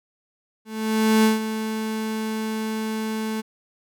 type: tone with ADSR envelope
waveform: 35% pulse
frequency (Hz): 219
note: A3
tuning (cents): -8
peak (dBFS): -12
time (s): 0.65-3.42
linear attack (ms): 590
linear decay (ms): 150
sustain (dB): -11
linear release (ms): 22
effects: none